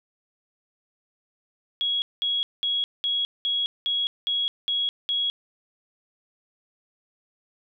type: tone bursts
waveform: sine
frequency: 3324 Hz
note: G#7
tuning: 1 cent sharp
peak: -22 dBFS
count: 9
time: 1.81-5.3 s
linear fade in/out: 0 ms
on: 210 ms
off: 200 ms
effects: none